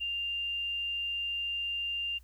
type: tone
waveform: sine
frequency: 2794 Hz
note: F7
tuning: in tune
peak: -31 dBFS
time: 0-2.19 s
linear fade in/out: 20 ms
effects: added 60 Hz sine -53 dBFS peak until 2.23 s + white hiss -69 dBFS RMS until 2.23 s